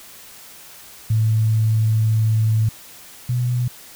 sine tone pair in turn, 110.2 / 123.08 Hz, A2 / B2, +3 / -5 cents, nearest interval major second, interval 192 cents, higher second, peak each -14 / -17 dBFS, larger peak first, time 1.1-2.69 / 3.29-3.68 s, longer first, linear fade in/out 5 ms, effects white hiss -42 dBFS RMS until 3.95 s

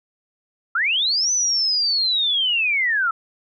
sine linear two-way sweep, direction up then down, 1292 to 6100 to 1292 Hz, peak -17 dBFS, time 0.75-3.11 s, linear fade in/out 5 ms, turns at 1.32 s, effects none

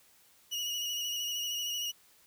30% pulse tone with vibrato, 2899 Hz, F#7, 36 cents flat, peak -30 dBFS, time 0.51-1.92 s, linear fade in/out 20 ms, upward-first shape square, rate 13 Hz, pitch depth 27 cents each way, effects white hiss -63 dBFS RMS until 2.26 s

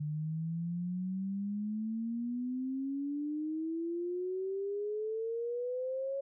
sine exponential sweep, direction up, 147.9 to 554.4 Hz, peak -33 dBFS, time 0-6.21 s, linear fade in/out 10 ms, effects none

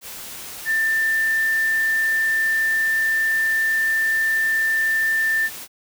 sine tone in noise, 1784 Hz, A6, 23 cents sharp, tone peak -17 dBFS, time 0.65-5.5 s, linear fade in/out 50 ms, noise white, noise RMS -35 dBFS, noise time 0.01-5.68 s, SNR +15 dB, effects none

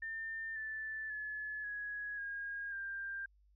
sine tone with pitch steps, 1800 / 1755.8 / 1712.8 / 1670.8 / 1629.8 / 1589.8 Hz, A6 / A6 / A6 / G#6 / G#6 / G6, +39 / -4 / -47 / +10 / -33 / +24 cents, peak -39 dBFS, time 0.02-3.26 s, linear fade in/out 5 ms, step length 540 ms, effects added 50 Hz sine -65 dBFS peak until 3.55 s

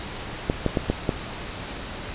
clicks, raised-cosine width 2 ms, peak -7 dBFS, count 5, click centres 0.499 / 0.663 / 0.772 / 0.9 / 1.092 s, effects pink hiss -34 dBFS RMS until 2.14 s + resampled to 8000 Hz

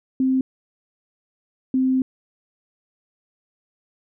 sine tone pair in turn, 261.6 / 260.2 Hz, C4 / C4, 0 / -9 cents, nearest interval unison, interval 9 cents, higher first, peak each -16 dBFS, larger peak neither, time 0.2-0.41 / 1.74-2.02 s, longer second, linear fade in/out 2 ms, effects none

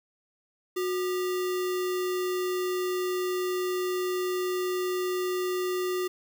sine tone with sample-and-hold, 365.2 Hz, F#4, 23 cents flat, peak -26 dBFS, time 0.76-6.08 s, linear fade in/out 10 ms, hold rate 1575 Hz, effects none

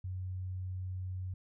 sine tone, 92.5 Hz, F#2, in tune, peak -36 dBFS, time 0.04-1.34 s, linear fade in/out 5 ms, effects none

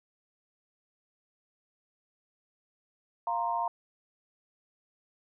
sine chord, F suspended fourth, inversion none, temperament equal, 698.5 / 932.3 / 1046.5 Hz, F5 / Bb5 / C6, 0 / 0 / 0 cents, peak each -33 / -30 / -35 dBFS, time 3.27-3.68 s, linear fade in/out 2 ms, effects none

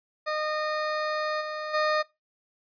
20% pulse tone with level steps, 613 Hz, D#5, 26 cents flat, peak -22 / -27 / -18 dBFS, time 0.26-2.03 s, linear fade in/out 20 ms, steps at 1.4 / 1.73 s, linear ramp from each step 20 ms, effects noise-tail reverb RT60 0.2 s tail -18 dB re dry + resampled to 11025 Hz

